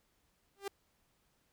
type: tone with exponential growth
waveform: sawtooth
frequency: 397.1 Hz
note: G4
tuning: 22 cents sharp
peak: -30 dBFS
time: 0.56-0.68 s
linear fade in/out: 5 ms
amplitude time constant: 24 ms
effects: pink hiss -75 dBFS RMS until 1.52 s